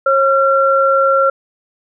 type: tone pair together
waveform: sine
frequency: 542.1 / 1366 Hz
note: C#5 / F6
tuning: -39 / -39 cents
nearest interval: octave + major third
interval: 1600 cents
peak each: -12 dBFS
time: 0.06-1.3 s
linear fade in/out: 5 ms
effects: none